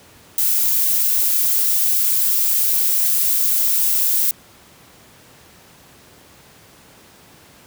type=noise; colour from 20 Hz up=violet; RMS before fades=-17 dBFS; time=0.38-4.31 s; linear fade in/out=2 ms; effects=pink hiss -47 dBFS RMS until 7.66 s + high-pass 80 Hz 12 dB/octave